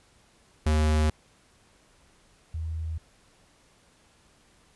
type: tone pair in turn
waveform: square / sine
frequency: 77 / 80.37 Hz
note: D#2 / E2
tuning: -17 / -43 cents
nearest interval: minor second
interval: 74 cents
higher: second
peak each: -21 / -29 dBFS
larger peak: first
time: 0.66-1.1 / 2.54-2.98 s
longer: neither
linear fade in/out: 5 ms
effects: pink hiss -61 dBFS RMS until 4.75 s + resampled to 24000 Hz